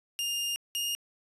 sawtooth tone pair in turn, 2815 / 2838 Hz, F7 / F7, +13 / +27 cents, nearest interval unison, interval 14 cents, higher second, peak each -26 dBFS, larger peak neither, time 0.19-0.56 / 0.75-0.95 s, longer first, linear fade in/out 0 ms, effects resampled to 32000 Hz + 11-bit

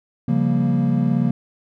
triangle chord, G half-diminished seventh, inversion second, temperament equal, 138.59 / 174.61 / 196 / 233.1 Hz, Db3 / F3 / G3 / Bb3, 0 / 0 / 0 / 0 cents, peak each -19 / -20 / -23 / -18 dBFS, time 0.28-1.31 s, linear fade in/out 5 ms, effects none

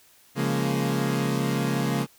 30% pulse chord, Bb minor seventh, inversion first, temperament equal, 138.59 / 174.61 / 207.7 / 233.1 Hz, Db3 / F3 / Ab3 / Bb3, 0 / 0 / 0 / 0 cents, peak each -24 / -28 / -27 / -27 dBFS, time 0.35-2.07 s, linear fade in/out 50 ms, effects white hiss -57 dBFS RMS until 2.18 s

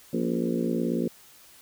harmonic tone with a mistuned harmonic, 58.27 Hz, A#1, in tune, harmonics 3 / 4 / 5 / 6 / 7 / 8 / 9, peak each -31 / -28 / -33 / -31 / -35 / -35 / -38 dBFS, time 0.13-1.08 s, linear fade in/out 5 ms, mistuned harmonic 5, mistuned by -61 cents, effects white hiss -53 dBFS RMS until 1.61 s

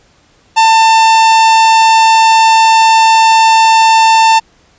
45% pulse tone, 894 Hz, A5, 27 cents sharp, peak -4 dBFS, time 0.56-4.4 s, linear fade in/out 20 ms, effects pink hiss -49 dBFS RMS until 4.78 s + resampled to 16000 Hz

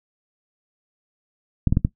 clicks, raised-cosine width 5 ms, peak -5 dBFS, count 4, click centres 1.673 / 1.725 / 1.771 / 1.849 s, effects noise-tail reverb RT60 0.1 s tail -17 dB re dry

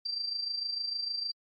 sine tone with amplitude modulation, 4699 Hz, D8, in tune, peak -29 dBFS, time 0.05-1.32 s, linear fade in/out 10 ms, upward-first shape sine, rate 26.6 Hz, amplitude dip 60%, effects AAC 48 kbps

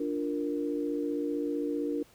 sine chord, Bb major, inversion first, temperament equal, 293.7 / 349.2 / 466.2 Hz, D4 / F4 / Bb4, 0 / 0 / 0 cents, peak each -31 / -36 / -34 dBFS, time 0-2.03 s, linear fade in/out 5 ms, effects pink hiss -60 dBFS RMS until 2.14 s

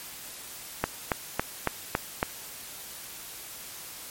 click train, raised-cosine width 0.5 ms, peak -8 dBFS, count 6, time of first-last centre 0.84-2.229 s, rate 3.6 Hz, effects white hiss -42 dBFS RMS until 4.1 s + MP3 64 kbps

